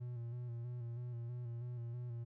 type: tone with vibrato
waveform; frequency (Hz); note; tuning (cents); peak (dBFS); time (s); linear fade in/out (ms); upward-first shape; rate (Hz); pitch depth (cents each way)
triangle; 120; B2; -49; -39; 0-2.25; 20; square; 3.1; 35
effects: none